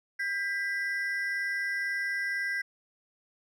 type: ring-modulated tone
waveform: triangle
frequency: 1790 Hz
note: A6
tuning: 29 cents sharp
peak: -24 dBFS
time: 0.19-2.62 s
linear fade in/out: 10 ms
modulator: 189 Hz
effects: none